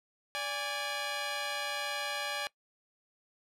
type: tone pair together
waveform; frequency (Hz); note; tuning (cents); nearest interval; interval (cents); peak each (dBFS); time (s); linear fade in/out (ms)
10% pulse; 581 / 821.7; D5 / G#5; -19 / -19; tritone; 600; -28; 0.35-2.47; 0
effects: noise-tail reverb RT60 0.1 s tail -21 dB re dry + low-pass 10000 Hz 12 dB/octave